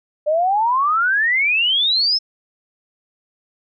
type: exponential sweep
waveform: sine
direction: up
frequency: 587.3 to 5340 Hz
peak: -14 dBFS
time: 0.26-2.19 s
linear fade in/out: 20 ms
effects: none